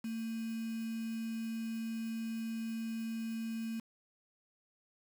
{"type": "tone with quantisation", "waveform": "sine", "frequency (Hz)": 225.8, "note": "A3", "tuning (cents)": 45, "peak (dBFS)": -36, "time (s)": [0.04, 3.8], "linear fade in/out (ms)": 5, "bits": 8, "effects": []}